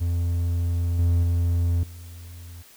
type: tone with level steps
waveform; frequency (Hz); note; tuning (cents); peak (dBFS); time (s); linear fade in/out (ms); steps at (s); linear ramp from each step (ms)
triangle; 85.9; F2; -28; -19 / -15 / -17 / -36; 0-2.63; 20; 0.99 / 1.23 / 1.83; 2
effects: white hiss -51 dBFS RMS until 2.76 s